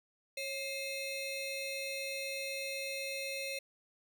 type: ring-modulated tone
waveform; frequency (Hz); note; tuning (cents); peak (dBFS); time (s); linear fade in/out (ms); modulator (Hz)
25% pulse; 1568; G6; 0; -30; 0.37-3.59; 5; 1020
effects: none